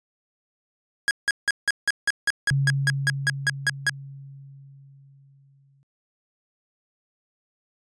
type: tone bursts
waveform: 45% pulse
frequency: 1651 Hz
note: G#6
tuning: 11 cents flat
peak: -18 dBFS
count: 15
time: 1.08-3.895 s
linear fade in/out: 0 ms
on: 29 ms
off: 170 ms
type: tone with exponential decay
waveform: sine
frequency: 137.9 Hz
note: C#3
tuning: 9 cents flat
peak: -18 dBFS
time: 2.51-5.83 s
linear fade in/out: 0 ms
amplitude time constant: 720 ms
effects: resampled to 22050 Hz